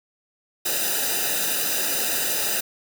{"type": "noise with comb filter", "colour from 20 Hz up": "white", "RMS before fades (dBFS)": -24, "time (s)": [0.65, 2.61], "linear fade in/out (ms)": 10, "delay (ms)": 0.91, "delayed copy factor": -0.9, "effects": []}